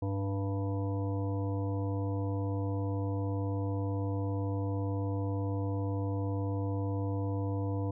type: harmonic tone with a mistuned harmonic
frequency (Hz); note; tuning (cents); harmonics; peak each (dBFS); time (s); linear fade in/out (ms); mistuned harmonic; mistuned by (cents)
98; G2; 0; 1 / 3 / 5 / 7 / 9 / 10; -31 / -37 / -40 / -46 / -49 / -48; 0.02-7.91; 5; 1; +47
effects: none